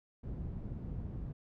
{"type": "low-pass noise", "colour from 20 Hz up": "white", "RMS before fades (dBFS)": -41, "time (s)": [0.23, 1.33], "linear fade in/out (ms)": 10, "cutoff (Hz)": 130, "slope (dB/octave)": 12, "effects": []}